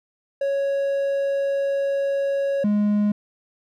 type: tone pair in turn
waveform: triangle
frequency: 554.4 / 207.7 Hz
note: C#5 / G#3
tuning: 0 / 0 cents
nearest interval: octave + perfect fourth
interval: 1700 cents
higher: first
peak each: -18 / -15 dBFS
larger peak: second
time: 0.41-2.64 / 2.64-3.12 s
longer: first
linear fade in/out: 5 ms
effects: none